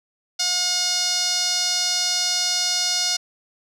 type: tone with band-pass filter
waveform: sawtooth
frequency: 720 Hz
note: F#5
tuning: 47 cents flat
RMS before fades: -22 dBFS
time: 0.39-3.17 s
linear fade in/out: 10 ms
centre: 5200 Hz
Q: 3.7
effects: none